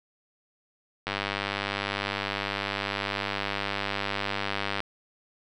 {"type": "click train", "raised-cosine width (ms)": 0.3, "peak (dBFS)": -12, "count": 374, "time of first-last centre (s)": [1.07, 4.804], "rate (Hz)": 99.9, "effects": []}